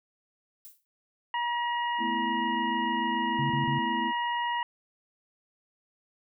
violet noise with exponential decay, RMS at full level -43 dBFS, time 0.65-0.85 s, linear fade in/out 0 ms, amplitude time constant 43 ms
harmonic tone, 955 Hz, A#5, 42 cents sharp, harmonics 1 / 2 / 3, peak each -28 / -34 / -38 dBFS, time 1.34-4.63 s, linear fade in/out 2 ms
sine chord, A suspended second, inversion none, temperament equal, 220 / 246.9 / 329.6 Hz, A3 / B3 / E4, 0 / 0 / 0 cents, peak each -35 dBFS, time 1.98-4.13 s, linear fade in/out 50 ms
sine tone bursts, 140 Hz, C#3, 18 cents sharp, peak -28 dBFS, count 3, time 3.39-3.786 s, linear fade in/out 2 ms, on 110 ms, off 33 ms
effects none

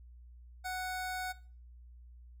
25% pulse tone, 740 Hz, F#5, in tune, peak -32 dBFS, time 0.64-1.33 s, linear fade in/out 20 ms, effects noise-tail reverb RT60 0.4 s tail -19 dB re dry + added 60 Hz sine -51 dBFS peak until 2.4 s

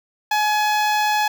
sawtooth tone with notch filter, 845 Hz, G#5, 30 cents sharp, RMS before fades -19 dBFS, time 0.31-1.28 s, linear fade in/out 5 ms, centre 9400 Hz, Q 0.96, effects none

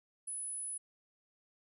sine tone, 10110 Hz, D#9, 27 cents sharp, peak -38 dBFS, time 0.27-0.78 s, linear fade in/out 10 ms, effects none

